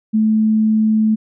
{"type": "tone", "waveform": "sine", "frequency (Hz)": 217.6, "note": "A3", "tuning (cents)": -19, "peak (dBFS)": -11, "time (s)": [0.13, 1.16], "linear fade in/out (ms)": 20, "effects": []}